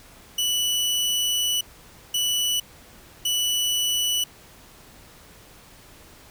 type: tone bursts at uneven times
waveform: sawtooth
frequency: 2960 Hz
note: F#7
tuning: in tune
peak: -18 dBFS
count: 3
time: 0.38-1.61 / 2.14-2.6 / 3.25-4.24 s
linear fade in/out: 5 ms
effects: pink hiss -49 dBFS RMS until 6.3 s